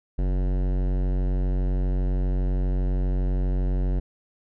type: tone with hard clipping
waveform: sine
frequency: 46.25 Hz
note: F#1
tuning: in tune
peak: -23 dBFS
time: 0.18-4 s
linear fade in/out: 10 ms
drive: 18 dB
effects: none